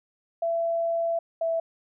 sine tone pair in turn, 670 / 660 Hz, E5 / E5, +28 / +2 cents, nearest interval unison, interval 26 cents, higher first, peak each -23 dBFS, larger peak neither, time 0.42-1.19 / 1.41-1.6 s, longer first, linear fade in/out 5 ms, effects none

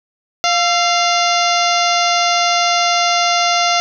harmonic tone with a mistuned harmonic, 698.5 Hz, F5, in tune, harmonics 1 / 2 / 3 / 4 / 5 / 6 / 7 / 8 / 9, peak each -16 / -19 / -21 / -22 / -23 / -24 / -24 / -25 / -26 dBFS, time 0.44-3.8 s, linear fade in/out 0 ms, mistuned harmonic 2, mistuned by -55 cents, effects none

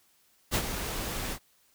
pink noise with ADSR envelope, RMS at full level -25 dBFS, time 0.51-1.39 s, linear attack 39 ms, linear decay 66 ms, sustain -9 dB, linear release 70 ms, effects white hiss -66 dBFS RMS until 1.74 s

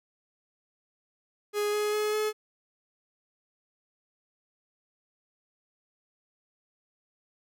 45% pulse tone with pitch steps, 415.3 / 419.4 / 423.5 / 427.7 Hz, G#4 / G#4 / G#4 / A4, 0 / +17 / +34 / -49 cents, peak -26 dBFS, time 1.53-2.33 s, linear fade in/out 50 ms, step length 200 ms, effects none

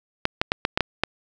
clicks, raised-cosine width 0.3 ms, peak -3 dBFS, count 7, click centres 0.254 / 0.415 / 0.519 / 0.651 / 0.775 / 0.807 / 1.036 s, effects none

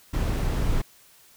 brown noise, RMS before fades -24 dBFS, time 0.13-0.82 s, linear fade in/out 10 ms, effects white hiss -55 dBFS RMS until 1.36 s

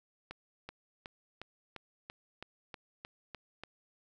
accelerating click train, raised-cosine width 0.3 ms, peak -27 dBFS, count 11, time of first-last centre 0.31-3.636 s, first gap 380 ms, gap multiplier 0.97, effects none

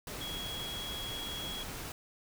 sine tone in noise, 3322 Hz, G#7, in tune, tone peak -39 dBFS, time 0.21-1.63 s, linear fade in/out 2 ms, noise pink, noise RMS -42 dBFS, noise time 0.07-1.92 s, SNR 0 dB, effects none

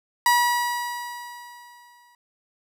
30% pulse tone with exponential decay, 966 Hz, B5, 39 cents flat, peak -12 dBFS, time 0.26-2.15 s, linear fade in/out 2 ms, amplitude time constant 410 ms, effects none

